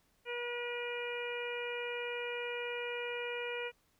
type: harmonic tone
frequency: 481.6 Hz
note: B4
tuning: 44 cents flat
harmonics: 1 / 2 / 3 / 4 / 5 / 6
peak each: -39 / -47 / -46 / -47 / -42 / -47 dBFS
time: 0.25-3.72 s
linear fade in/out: 50 ms
effects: pink hiss -73 dBFS RMS until 3.99 s